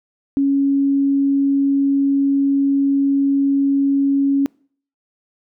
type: tone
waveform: sine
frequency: 277.2 Hz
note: C#4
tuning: in tune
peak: -13 dBFS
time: 0.37-4.46 s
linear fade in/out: 0 ms
effects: noise-tail reverb RT60 0.5 s tail -26 dB re dry

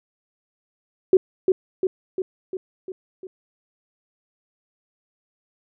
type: tone with echo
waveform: sine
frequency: 375 Hz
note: F#4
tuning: 23 cents sharp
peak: -9 dBFS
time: 1.13-1.17 s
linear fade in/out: 2 ms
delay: 350 ms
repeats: 6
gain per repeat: -4 dB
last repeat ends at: 3.27 s
effects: none

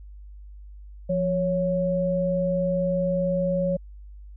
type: tone pair together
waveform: sine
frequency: 174.63 / 554.4 Hz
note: F3 / C#5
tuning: 0 / 0 cents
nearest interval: octave + minor sixth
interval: 2000 cents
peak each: -25 / -23 dBFS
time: 1.09-3.77 s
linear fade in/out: 10 ms
effects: added 50 Hz sine -40 dBFS peak until 4.36 s

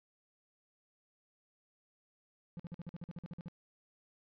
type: tone bursts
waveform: triangle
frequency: 171.3 Hz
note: F3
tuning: 33 cents flat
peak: -39 dBFS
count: 13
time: 2.57-3.483 s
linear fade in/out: 0 ms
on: 25 ms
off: 49 ms
effects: resampled to 11025 Hz

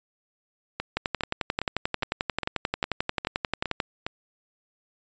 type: two click trains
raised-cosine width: 0.3 ms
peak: -9 / -13 dBFS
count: 33 / 9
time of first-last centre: 0.97-3.802 / 0.8-4.065 s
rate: 11.3 / 2.45 Hz
effects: resampled to 16000 Hz

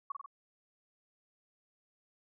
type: tone with echo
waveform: sine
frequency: 1121 Hz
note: C#6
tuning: 19 cents sharp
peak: -34 dBFS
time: 0.1-0.12 s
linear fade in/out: 5 ms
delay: 47 ms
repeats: 3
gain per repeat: -3 dB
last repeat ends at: 0.261 s
effects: none

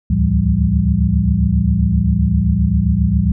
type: tone cluster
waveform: sine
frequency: 69.3 / 76.8 / 109.7 / 169.3 / 196.4 Hz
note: C#2 / D#2 / A2 / E3 / G3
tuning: 0 / -22 / -5 / +46 / +4 cents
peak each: -18 dBFS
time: 0.1-3.32 s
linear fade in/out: 5 ms
effects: none

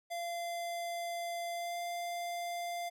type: tone with pitch glide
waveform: square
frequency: 688 to 694.4 Hz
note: F5 to F5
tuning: -26 to -10 cents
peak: -37 dBFS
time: 0.1-2.9 s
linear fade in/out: 20 ms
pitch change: +16 cents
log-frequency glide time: 1.54-1.78 s
effects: none

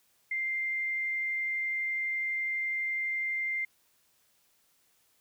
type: tone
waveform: sine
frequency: 2096 Hz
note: C7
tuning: 2 cents sharp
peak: -29 dBFS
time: 0.31-3.65 s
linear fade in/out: 5 ms
effects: white hiss -69 dBFS RMS until 5.2 s

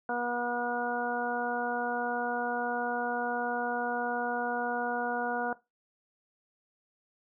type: harmonic tone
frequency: 241.5 Hz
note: B3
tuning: 39 cents flat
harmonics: 1 / 2 / 3 / 4 / 5 / 6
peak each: -38 / -36 / -33 / -38 / -44 / -35 dBFS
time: 0.09-5.53 s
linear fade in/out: 2 ms
effects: noise-tail reverb RT60 0.2 s tail -17 dB re dry

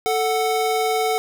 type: tone pair together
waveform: square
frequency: 440 / 740 Hz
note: A4 / F#5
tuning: 0 / 0 cents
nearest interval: major sixth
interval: 900 cents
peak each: -22 dBFS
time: 0.06-1.18 s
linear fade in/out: 0 ms
effects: none

